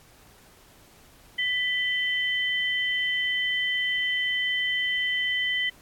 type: tone pair together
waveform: sine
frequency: 1986 / 3071 Hz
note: B6 / G7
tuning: +9 / -36 cents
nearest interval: minor sixth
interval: 755 cents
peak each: -25 / -28 dBFS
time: 1.38-5.7 s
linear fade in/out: 10 ms
effects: pink hiss -55 dBFS RMS until 5.81 s + AAC 64 kbps